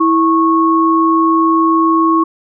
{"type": "tone pair together", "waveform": "sine", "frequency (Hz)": [327, 1100], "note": ["E4", "C#6"], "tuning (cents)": [-14, -14], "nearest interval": "octave + major sixth", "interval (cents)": 2100, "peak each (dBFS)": -11, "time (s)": [0, 2.24], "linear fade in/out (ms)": 10, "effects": []}